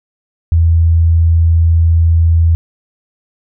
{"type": "tone", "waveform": "sine", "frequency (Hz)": 82.8, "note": "E2", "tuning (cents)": 8, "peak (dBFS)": -6, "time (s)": [0.52, 2.55], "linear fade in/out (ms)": 0, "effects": []}